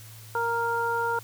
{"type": "harmonic tone", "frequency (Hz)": 466.2, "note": "A#4", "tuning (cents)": 0, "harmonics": [1, 2, 3], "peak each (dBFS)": [-30, -27, -29], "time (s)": [0.35, 1.19], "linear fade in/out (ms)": 2, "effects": ["added 110 Hz sine -45 dBFS peak until 1.23 s", "white hiss -49 dBFS RMS until 1.23 s"]}